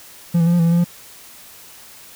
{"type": "tone with pitch steps", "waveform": "triangle", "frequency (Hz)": [171.3, 165.8, 171.5, 174.7, 166.3, 168.3, 171.4, 173.8], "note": ["F3", "E3", "F3", "F3", "E3", "E3", "F3", "F3"], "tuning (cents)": [-33, 10, -31, 1, 16, 36, -32, -8], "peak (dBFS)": -10, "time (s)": [0.34, 0.844], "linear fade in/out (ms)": 10, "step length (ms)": 63, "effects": ["white hiss -42 dBFS RMS until 2.15 s"]}